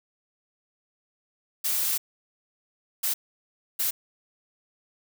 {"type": "noise bursts at uneven times", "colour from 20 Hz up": "blue", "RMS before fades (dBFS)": -26, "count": 3, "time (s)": [[1.64, 1.98], [3.03, 3.14], [3.79, 3.91]], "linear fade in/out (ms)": 10, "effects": []}